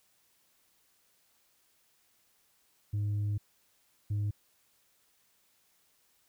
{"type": "tone bursts at uneven times", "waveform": "sine", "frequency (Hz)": 103.3, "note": "G#2", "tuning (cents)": -9, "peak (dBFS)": -26, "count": 2, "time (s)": [[2.93, 3.38], [4.1, 4.31]], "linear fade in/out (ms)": 10, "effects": ["tanh soft clip ceiling -28 dBFS", "white hiss -70 dBFS RMS until 6.28 s"]}